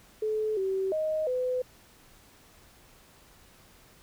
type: tone with pitch steps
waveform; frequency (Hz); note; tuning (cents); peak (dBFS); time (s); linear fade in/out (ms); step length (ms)
sine; 431.8 / 383.3 / 624 / 505; A4 / G4 / D#5 / B4; -33 / -39 / +5 / +39; -26; 0.22-1.62; 5; 350
effects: pink hiss -57 dBFS RMS until 4.02 s